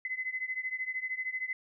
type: beating tone pair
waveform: sine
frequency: 2030 / 2043 Hz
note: B6 / C7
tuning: +47 / -42 cents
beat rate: 13 Hz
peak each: -35 / -37 dBFS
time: 0.05-1.53 s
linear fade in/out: 2 ms
effects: none